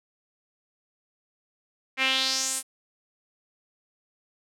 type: tone with band-pass filter sweep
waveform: sawtooth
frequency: 263.8 Hz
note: C4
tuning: 14 cents sharp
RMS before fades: -26 dBFS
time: 1.97-2.63 s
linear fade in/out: 50 ms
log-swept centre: 2200 to 10000 Hz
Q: 3.4
effects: none